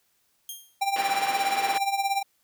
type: tone with exponential decay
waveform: 10% pulse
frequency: 3216 Hz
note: G7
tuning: 44 cents sharp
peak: -24 dBFS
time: 0.49-0.8 s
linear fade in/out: 2 ms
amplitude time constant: 67 ms
type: tone with tremolo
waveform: square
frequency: 790 Hz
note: G5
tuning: 13 cents sharp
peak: -21 dBFS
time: 0.81-2.23 s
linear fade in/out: 10 ms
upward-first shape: triangle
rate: 17 Hz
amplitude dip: 80%
type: band-pass noise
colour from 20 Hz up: white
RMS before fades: -33 dBFS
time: 0.96-1.78 s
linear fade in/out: 2 ms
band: 310 to 2300 Hz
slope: 12 dB/octave
effects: white hiss -69 dBFS RMS until 2.43 s